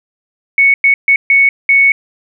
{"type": "tone bursts at uneven times", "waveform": "sine", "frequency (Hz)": 2217, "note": "C#7", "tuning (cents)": 0, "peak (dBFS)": -5, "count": 5, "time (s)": [[0.58, 0.74], [0.84, 0.94], [1.08, 1.16], [1.3, 1.49], [1.69, 1.92]], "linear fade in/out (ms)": 2, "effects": []}